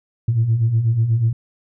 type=beating tone pair; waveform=sine; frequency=108.1 / 116.3 Hz; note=A2 / A#2; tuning=-30 / -4 cents; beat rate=8.2 Hz; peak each=-21 / -14 dBFS; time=0.28-1.33 s; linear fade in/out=5 ms; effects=tanh soft clip ceiling -9 dBFS